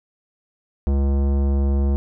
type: tone with tanh clipping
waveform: sine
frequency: 69.3 Hz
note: C#2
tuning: in tune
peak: -18 dBFS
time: 0.87-1.96 s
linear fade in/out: 0 ms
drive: 17 dB
effects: none